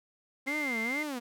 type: tone with vibrato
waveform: sawtooth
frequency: 260 Hz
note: C4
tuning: 11 cents flat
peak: -30 dBFS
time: 0.46-1.2 s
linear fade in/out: 20 ms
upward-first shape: sine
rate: 2.2 Hz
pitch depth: 280 cents each way
type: tone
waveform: sine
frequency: 2093 Hz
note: C7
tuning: in tune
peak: -31 dBFS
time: 0.47-1.03 s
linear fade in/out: 5 ms
effects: none